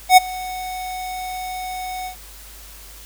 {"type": "tone with ADSR envelope", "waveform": "square", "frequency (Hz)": 740, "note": "F#5", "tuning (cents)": 0, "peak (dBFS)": -4, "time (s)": [0.09, 2.16], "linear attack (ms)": 81, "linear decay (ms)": 17, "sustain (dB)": -23, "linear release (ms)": 100, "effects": ["added 50 Hz sine -42 dBFS peak until 3.05 s", "white hiss -42 dBFS RMS until 3.05 s"]}